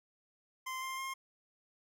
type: tone with pitch steps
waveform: 25% pulse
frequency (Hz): 1040 / 1052.7 / 1065.5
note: C6 / C6 / C6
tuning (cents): -11 / +10 / +31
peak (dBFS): -34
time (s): 0.66-1.14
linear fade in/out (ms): 10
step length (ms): 160
effects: none